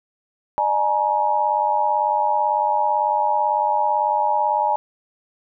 sine tone cluster, 603 / 846 / 944 Hz, D5 / G#5 / A#5, +46 / +32 / +22 cents, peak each -25 / -19 / -21 dBFS, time 0.58-4.76 s, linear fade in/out 0 ms, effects none

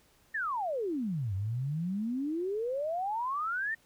sine exponential two-way sweep, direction down then up, 1864.7 to 92.5 to 1864.7 Hz, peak -30 dBFS, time 0.34-3.75 s, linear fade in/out 10 ms, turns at 1.34 s, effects pink hiss -65 dBFS RMS until 3.85 s

